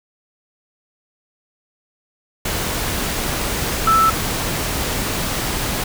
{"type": "tone in noise", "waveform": "sine", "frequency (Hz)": 1318.5, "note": "E6", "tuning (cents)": 0, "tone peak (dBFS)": -11, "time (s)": [3.87, 4.1], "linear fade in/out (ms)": 5, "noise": "pink", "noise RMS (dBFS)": -22, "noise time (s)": [2.45, 5.84], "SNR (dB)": 8, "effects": []}